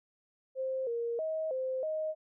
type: tone with pitch steps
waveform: sine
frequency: 525 / 468.2 / 634 / 520 / 625 Hz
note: C5 / A#4 / D#5 / C5 / D#5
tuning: +6 / +8 / +32 / -11 / +8 cents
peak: -31 dBFS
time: 0.55-2.15 s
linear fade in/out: 50 ms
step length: 320 ms
effects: none